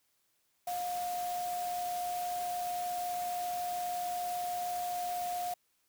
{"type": "tone in noise", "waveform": "sine", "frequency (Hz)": 712, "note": "F5", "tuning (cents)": 33, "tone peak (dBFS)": -33, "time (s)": [0.67, 5.54], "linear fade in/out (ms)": 5, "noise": "white", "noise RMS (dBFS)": -45, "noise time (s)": [0.67, 5.54], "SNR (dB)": 9, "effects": ["white hiss -75 dBFS RMS until 5.88 s"]}